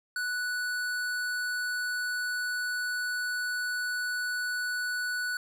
sine tone with hard clipping, 1480 Hz, F#6, in tune, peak -31 dBFS, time 0.16-5.37 s, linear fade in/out 2 ms, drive 15 dB, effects none

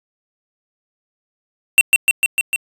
square tone with echo, 2716 Hz, F7, 49 cents flat, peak -6 dBFS, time 1.78-1.81 s, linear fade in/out 0 ms, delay 150 ms, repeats 5, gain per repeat -2 dB, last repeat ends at 2.56 s, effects resampled to 32000 Hz

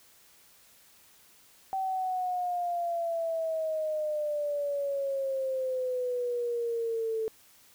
sine exponential sweep, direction down, 771 to 440 Hz, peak -28 dBFS, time 1.73-7.28 s, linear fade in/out 0 ms, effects white hiss -59 dBFS RMS until 7.74 s

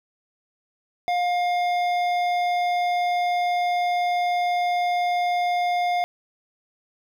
sine tone with hard clipping, 709 Hz, F5, 26 cents sharp, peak -22 dBFS, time 1.08-6.04 s, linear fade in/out 0 ms, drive 11 dB, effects none

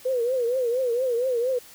sine tone with vibrato, 494.1 Hz, B4, 1 cent sharp, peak -21 dBFS, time 0.05-1.59 s, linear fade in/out 10 ms, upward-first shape triangle, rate 4.3 Hz, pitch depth 140 cents each way, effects white hiss -48 dBFS RMS until 1.74 s

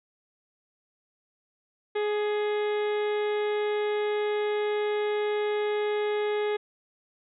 harmonic tone with a mistuned harmonic, 419.1 Hz, G#4, 16 cents sharp, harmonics 1 / 2 / 3 / 4 / 5 / 6 / 7 / 8 / 9, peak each -25 / -36 / -42 / -41 / -40 / -47 / -51 / -45 / -50 dBFS, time 1.95-6.57 s, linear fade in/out 10 ms, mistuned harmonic 3, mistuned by -23 cents, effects none

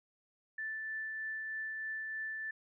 sine tone with tremolo, 1760 Hz, A6, in tune, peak -36 dBFS, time 0.58-2.51 s, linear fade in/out 5 ms, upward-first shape triangle, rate 3.2 Hz, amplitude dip 25%, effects none

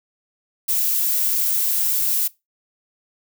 violet noise, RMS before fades -20 dBFS, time 0.68-2.28 s, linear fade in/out 10 ms, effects noise-tail reverb RT60 0.2 s tail -20 dB re dry

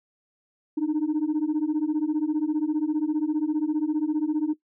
sine beating tone pair, 297.2 / 312.2 Hz, D4 / D#4, +21 / +6 cents, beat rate 15 Hz, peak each -23 / -23 dBFS, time 0.77-4.54 s, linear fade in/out 10 ms, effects noise-tail reverb RT60 0.1 s tail -17 dB re dry + tanh soft clip ceiling -19 dBFS

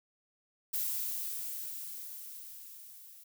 violet noise with level ramp, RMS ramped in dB -33 to -54 dBFS, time 0.73-3.24 s, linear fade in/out 10 ms, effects none

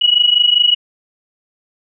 sine tone pair together, 2906 / 2931 Hz, F#7 / F#7, -32 / -17 cents, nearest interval unison, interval 15 cents, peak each -12 dBFS, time 0.01-0.75 s, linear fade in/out 10 ms, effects none

